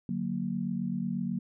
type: chord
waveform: sine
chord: D augmented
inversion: none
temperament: equal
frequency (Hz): 146.83 / 185 / 233.1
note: D3 / F#3 / A#3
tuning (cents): 0 / 0 / 0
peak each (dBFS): -38 / -32 / -33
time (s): 0.09-1.39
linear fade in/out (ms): 2
effects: none